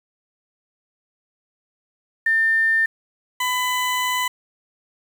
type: tone pair in turn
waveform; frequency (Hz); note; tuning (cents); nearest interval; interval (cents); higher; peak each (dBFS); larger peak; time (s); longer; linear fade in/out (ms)
sine / 20% pulse; 1800 / 1001.5; A6 / B5; +39 / +24; minor seventh; 1015; first; -15; neither; 2.26-2.86 / 3.4-4.28; second; 5
effects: 7-bit